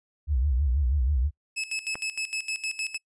sine tone with vibrato, 67.2 Hz, C2, 47 cents sharp, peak -21 dBFS, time 0.27-1.31 s, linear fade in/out 50 ms, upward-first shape sine, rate 6.2 Hz, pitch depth 200 cents each way
sawtooth tone with tremolo, 2596 Hz, E7, 27 cents flat, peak -24 dBFS, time 1.56-2.98 s, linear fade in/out 20 ms, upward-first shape square, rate 6.5 Hz, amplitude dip 80%
click, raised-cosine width 0.5 ms, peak -20 dBFS, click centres 1.955 s
effects noise-tail reverb RT60 0.1 s tail -25 dB re dry + resampled to 24000 Hz

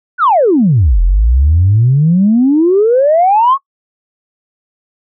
sine exponential two-way sweep, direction down then up, 1546 to 41.09 to 1125 Hz, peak -5 dBFS, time 0.18-3.58 s, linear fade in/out 50 ms, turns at 1.01 s, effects noise-tail reverb RT60 0.1 s tail -22 dB re dry + tanh soft clip ceiling -1 dBFS

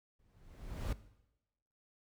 brown noise with exponential growth, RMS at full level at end -33 dBFS, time 0.19-0.93 s, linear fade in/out 5 ms, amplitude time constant 160 ms, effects noise-tail reverb RT60 0.9 s tail -17 dB re dry

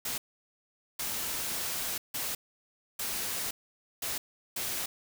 white noise bursts at uneven times, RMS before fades -34 dBFS, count 6, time 0.05-0.18 / 0.99-1.98 / 2.14-2.35 / 2.99-3.51 / 4.02-4.18 / 4.56-4.86 s, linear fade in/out 5 ms, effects none

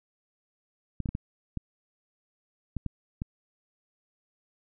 clicks, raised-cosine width 5 ms, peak -19 dBFS, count 8, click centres 1.003 / 1.058 / 1.09 / 1.151 / 1.573 / 2.767 / 2.863 / 3.219 s, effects none

